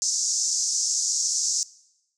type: band-pass noise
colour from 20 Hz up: pink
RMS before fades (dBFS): -25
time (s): 0.02-1.63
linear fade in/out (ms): 0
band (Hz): 5500 to 7200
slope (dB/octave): 48
effects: noise-tail reverb RT60 0.9 s tail -21 dB re dry